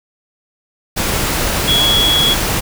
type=tone in noise; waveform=sine; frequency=3348 Hz; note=G#7; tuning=13 cents sharp; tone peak=-11 dBFS; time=1.67-2.35 s; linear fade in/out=20 ms; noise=pink; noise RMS=-17 dBFS; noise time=0.96-2.61 s; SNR=+3 dB; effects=none